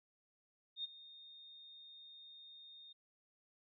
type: tone with ADSR envelope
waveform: sine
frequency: 3676 Hz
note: A#7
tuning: 25 cents flat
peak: -37 dBFS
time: 0.76-2.93 s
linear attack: 82 ms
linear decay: 18 ms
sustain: -17 dB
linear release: 10 ms
effects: none